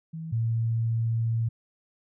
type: tone pair in turn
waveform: sine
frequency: 161.8 / 114.31 Hz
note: E3 / A#2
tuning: -32 / -33 cents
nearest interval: tritone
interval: 601 cents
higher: first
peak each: -33 / -23 dBFS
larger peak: second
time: 0.13-0.32 / 0.32-1.49 s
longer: second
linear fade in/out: 10 ms
effects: none